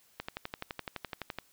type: click train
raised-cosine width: 0.3 ms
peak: -20 dBFS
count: 15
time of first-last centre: 0.2-1.386 s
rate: 11.8 Hz
effects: white hiss -65 dBFS RMS until 1.52 s